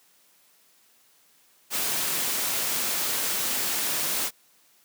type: noise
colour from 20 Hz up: white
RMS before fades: -27 dBFS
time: 1.7-4.31 s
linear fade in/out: 50 ms
effects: white hiss -61 dBFS RMS until 4.84 s + high-pass 150 Hz 12 dB/octave